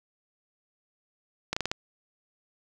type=slowing click train; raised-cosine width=0.2 ms; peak=-11 dBFS; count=5; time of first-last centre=1.53-1.715 s; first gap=35 ms; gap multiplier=1.19; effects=none